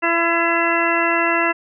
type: harmonic tone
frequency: 336.7 Hz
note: E4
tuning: 37 cents sharp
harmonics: 1 / 2 / 3 / 4 / 5 / 6 / 8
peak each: -23 / -23 / -23 / -23 / -23 / -23 / -23 dBFS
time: 0.02-1.53 s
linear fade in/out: 20 ms
effects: none